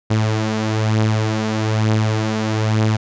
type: beating tone pair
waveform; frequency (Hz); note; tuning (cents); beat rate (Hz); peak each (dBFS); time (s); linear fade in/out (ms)
sawtooth; 108.7 / 109.8; A2 / A2; -21 / -3; 1.1; -13 / -18; 0.1-2.97; 10
effects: resampled to 16000 Hz